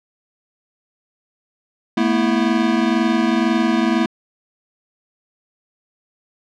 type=chord; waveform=square; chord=A suspended second; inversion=none; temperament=equal with one note detuned; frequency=220 / 242 / 329.6 Hz; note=A3 / B3 / E4; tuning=0 / -35 / 0 cents; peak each=-20 dBFS; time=1.97-4.06 s; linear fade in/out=5 ms; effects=low-pass 4000 Hz 12 dB/octave